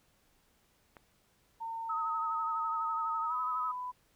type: click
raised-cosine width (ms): 0.5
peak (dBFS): -35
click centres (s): 0.968
type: tone with pitch glide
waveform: sine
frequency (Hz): 909 to 997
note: A#5 to B5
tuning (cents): -44 to +16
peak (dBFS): -36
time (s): 1.6-3.92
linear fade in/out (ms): 20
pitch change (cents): +160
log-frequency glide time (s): 3.25-3.35
type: tone with vibrato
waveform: sine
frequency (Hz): 1271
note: D#6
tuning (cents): +36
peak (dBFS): -32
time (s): 1.89-3.72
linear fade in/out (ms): 10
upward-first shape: sine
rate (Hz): 12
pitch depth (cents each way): 35
effects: pink hiss -70 dBFS RMS until 4.15 s